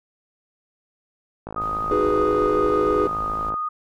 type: click train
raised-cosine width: 1 ms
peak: -18 dBFS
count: 112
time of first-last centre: 1.47-3.541 s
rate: 53.6 Hz
type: tone with pitch glide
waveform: sine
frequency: 1244.5 to 1235.9 Hz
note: D#6 to D#6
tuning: 0 to -12 cents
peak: -23 dBFS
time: 1.56-3.69 s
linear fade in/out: 10 ms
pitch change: -12 cents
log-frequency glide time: 1.75-3.25 s
type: noise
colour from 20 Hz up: brown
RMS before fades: -37 dBFS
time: 1.61-3.5 s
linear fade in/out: 5 ms
type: chord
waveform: triangle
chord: G# minor seventh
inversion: second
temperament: equal with one note detuned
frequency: 313.3 / 370 / 415.3 / 493.9 Hz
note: D#4 / F#4 / G#4 / B4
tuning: +12 / 0 / 0 / 0 cents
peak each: -24 / -24 / -19 / -22 dBFS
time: 1.91-3.07 s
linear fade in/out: 2 ms
effects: none